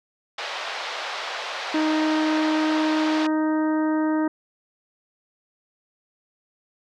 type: band-pass noise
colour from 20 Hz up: pink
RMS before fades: -31 dBFS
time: 0.38-3.27 s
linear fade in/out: 5 ms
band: 590 to 4700 Hz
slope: 24 dB/octave
type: harmonic tone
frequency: 311.1 Hz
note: D#4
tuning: in tune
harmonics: 1 / 2 / 3 / 4 / 5 / 6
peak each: -20 / -30 / -31 / -36 / -37 / -40 dBFS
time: 1.74-4.28 s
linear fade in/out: 5 ms
effects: none